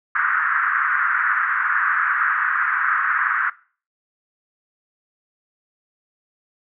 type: band-pass noise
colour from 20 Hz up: white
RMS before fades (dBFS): -20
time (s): 0.15-3.5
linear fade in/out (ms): 5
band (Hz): 1200 to 1700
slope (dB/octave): 48
effects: noise-tail reverb RT60 0.4 s tail -20 dB re dry